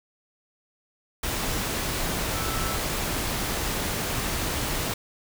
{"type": "tone in noise", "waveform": "sine", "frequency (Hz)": 1318, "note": "E6", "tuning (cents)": -1, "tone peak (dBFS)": -34, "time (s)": [2.34, 2.77], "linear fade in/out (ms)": 5, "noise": "pink", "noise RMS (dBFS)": -28, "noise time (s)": [1.23, 4.94], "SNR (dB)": -9, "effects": []}